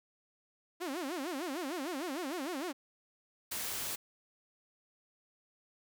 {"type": "tone with vibrato", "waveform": "sawtooth", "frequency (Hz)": 311.1, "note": "D#4", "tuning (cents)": 0, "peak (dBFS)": -32, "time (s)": [0.8, 2.73], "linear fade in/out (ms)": 20, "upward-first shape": "sine", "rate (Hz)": 6.6, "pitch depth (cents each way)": 300}
{"type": "noise", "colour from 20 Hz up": "white", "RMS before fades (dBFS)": -38, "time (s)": [3.51, 3.96], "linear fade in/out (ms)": 10}
{"effects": []}